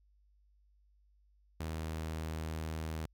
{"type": "tone", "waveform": "sawtooth", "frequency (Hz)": 79.5, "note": "D#2", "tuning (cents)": 38, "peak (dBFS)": -33, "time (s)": [1.6, 3.06], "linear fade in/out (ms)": 5, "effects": ["added 50 Hz sine -65 dBFS peak until 3.13 s"]}